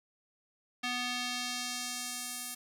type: tone with band-pass filter sweep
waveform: square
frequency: 246.9 Hz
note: B3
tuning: in tune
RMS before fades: -37 dBFS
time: 0.83-2.55 s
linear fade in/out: 10 ms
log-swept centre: 2900 to 11000 Hz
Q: 1
effects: none